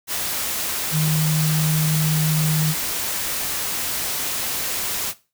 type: tone in noise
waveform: sine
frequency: 155.56 Hz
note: D#3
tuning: in tune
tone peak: -17 dBFS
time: 0.91-2.75 s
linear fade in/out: 50 ms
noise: white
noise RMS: -25 dBFS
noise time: 0.07-5.14 s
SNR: +5 dB
effects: noise-tail reverb RT60 0.3 s tail -17 dB re dry